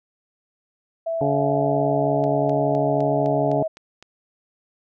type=tone with pitch glide; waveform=sine; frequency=660 to 637.5 Hz; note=E5 to D#5; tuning=+2 to +42 cents; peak=-22 dBFS; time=1.06-3.68 s; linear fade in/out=10 ms; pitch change=-60 cents; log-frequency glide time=1.32-2.48 s
type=harmonic tone; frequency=142.1 Hz; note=C#3; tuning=43 cents sharp; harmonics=1 / 2 / 3 / 4 / 5 / 6; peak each=-25 / -25 / -25 / -30 / -26 / -31 dBFS; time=1.21-3.63 s; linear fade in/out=2 ms
type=click train; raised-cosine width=0.2 ms; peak=-25 dBFS; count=8; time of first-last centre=2.24-4.026 s; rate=3.92 Hz
effects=none